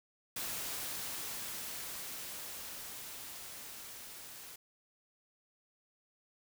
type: noise with level ramp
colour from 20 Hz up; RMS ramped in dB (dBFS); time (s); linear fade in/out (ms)
white; -39 to -50; 0.36-4.56; 5
effects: none